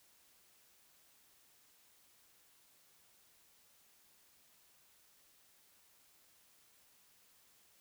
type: silence
effects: white hiss -68 dBFS RMS until 7.8 s